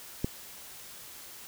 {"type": "click", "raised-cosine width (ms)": 3, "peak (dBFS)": -15, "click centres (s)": 0.245, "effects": ["white hiss -47 dBFS RMS until 1.47 s"]}